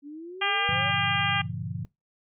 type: exponential sweep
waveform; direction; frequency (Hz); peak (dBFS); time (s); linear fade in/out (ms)
sine; up; 279.2 to 592; -37; 0.02-0.93; 50
type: harmonic tone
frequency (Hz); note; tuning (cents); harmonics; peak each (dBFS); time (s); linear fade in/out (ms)
400.7; G4; +38; 2 / 3 / 4 / 5 / 6 / 7 / 8; -31 / -31 / -31 / -31 / -31 / -31 / -31; 0.41-1.42; 10
type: chord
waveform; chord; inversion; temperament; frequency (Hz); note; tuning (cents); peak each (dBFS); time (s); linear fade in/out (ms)
sine; G diminished seventh; none; just; 98 / 117.6 / 141.12 / 169.34; G2 / Bb2 / Db3 / Fb3; 0 / +16 / +31 / +47; -36; 0.69-1.85; 0
effects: noise-tail reverb RT60 0.2 s tail -22 dB re dry